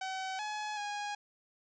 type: tone with pitch steps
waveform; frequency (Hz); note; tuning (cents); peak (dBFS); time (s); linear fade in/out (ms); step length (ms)
sawtooth; 759 / 846 / 824; F#5 / G#5 / G#5; +44 / +32 / -14; -32; 0.01-1.15; 5; 380
effects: resampled to 16000 Hz + 12-bit